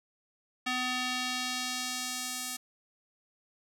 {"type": "tone with band-pass filter sweep", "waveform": "square", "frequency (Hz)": 252.2, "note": "B3", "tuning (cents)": 36, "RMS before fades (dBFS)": -34, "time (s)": [0.66, 2.57], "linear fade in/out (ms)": 10, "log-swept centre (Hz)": [2600, 9100], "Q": 0.9, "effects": []}